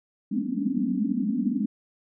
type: band-pass noise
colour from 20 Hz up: white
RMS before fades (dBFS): -26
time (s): 0.31-1.66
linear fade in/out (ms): 10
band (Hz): 190 to 280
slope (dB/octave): 96
effects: none